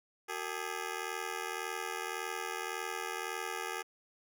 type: ring-modulated tone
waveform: 10% pulse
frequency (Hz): 413.8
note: G#4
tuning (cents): -6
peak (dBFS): -25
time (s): 0.28-3.83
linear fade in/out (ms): 20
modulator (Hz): 40.9
effects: none